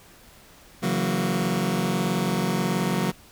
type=chord; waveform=sawtooth; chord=F# dominant seventh; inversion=second; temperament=just; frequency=138.75 / 166.5 / 185 / 231.2 Hz; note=C#3 / E3 / F#3 / A#3; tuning=+2 / +18 / 0 / -14 cents; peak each=-26 / -26 / -21 / -25 dBFS; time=0.82-3.12 s; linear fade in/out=20 ms; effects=pink hiss -51 dBFS RMS until 3.31 s